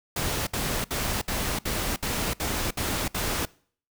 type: noise bursts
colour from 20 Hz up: pink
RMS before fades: -28 dBFS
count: 9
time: 0.16-3.454 s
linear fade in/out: 5 ms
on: 310 ms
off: 63 ms
effects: noise-tail reverb RT60 0.5 s tail -23 dB re dry